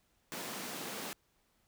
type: high-pass noise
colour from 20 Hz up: pink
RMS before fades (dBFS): -42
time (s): 0.32-1.13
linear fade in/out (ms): 0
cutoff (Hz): 180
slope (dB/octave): 24
effects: pink hiss -74 dBFS RMS until 1.67 s